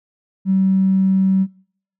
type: tone with tanh clipping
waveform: triangle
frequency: 190.9 Hz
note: G3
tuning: 46 cents flat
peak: -12 dBFS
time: 0.45-1.47 s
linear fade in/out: 50 ms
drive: 2 dB
effects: noise-tail reverb RT60 0.6 s tail -24 dB re dry